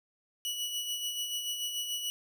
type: tone with tremolo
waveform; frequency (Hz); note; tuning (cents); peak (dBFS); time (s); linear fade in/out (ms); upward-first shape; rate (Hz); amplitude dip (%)
sawtooth; 2939; F#7; -12; -28; 0.45-2.1; 0; sine; 6.9; 45
effects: none